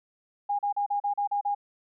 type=tone bursts; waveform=sine; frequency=815 Hz; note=G#5; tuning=33 cents flat; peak=-24 dBFS; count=8; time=0.49-1.549 s; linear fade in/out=10 ms; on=100 ms; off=37 ms; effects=none